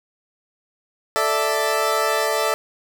20% pulse chord, A suspended fourth, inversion none, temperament equal, 440 / 587.3 / 659.3 Hz, A4 / D5 / E5, 0 / 0 / 0 cents, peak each -18 dBFS, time 1.16-2.54 s, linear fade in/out 0 ms, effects none

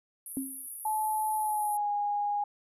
pink band-pass noise, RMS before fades -42 dBFS, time 0.26-1.77 s, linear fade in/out 2 ms, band 9900 to 12000 Hz, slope 96 dB/octave
sine tone with exponential decay, 267.4 Hz, C4, 38 cents sharp, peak -27 dBFS, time 0.37-0.67 s, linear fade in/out 1 ms, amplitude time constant 64 ms
sine tone with pitch glide, 862 to 822.1 Hz, A5 to G#5, -36 to -18 cents, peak -27 dBFS, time 0.85-2.44 s, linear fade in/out 5 ms, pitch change -82 cents, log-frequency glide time 1.37-1.9 s
effects none

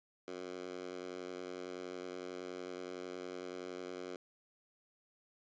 10% pulse tone with high-pass filter, 90.8 Hz, F#2, 32 cents flat, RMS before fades -45 dBFS, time 0.28-4.16 s, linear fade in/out 0 ms, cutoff 350 Hz, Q 1.7, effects resampled to 16000 Hz

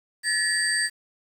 sine tone cluster, 1727 / 1896 / 4649 / 8420 Hz, A6 / A#6 / D8 / C9, -33 / +29 / -18 / +10 cents, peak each -27 dBFS, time 0.23-0.9 s, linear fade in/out 50 ms, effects 8-bit

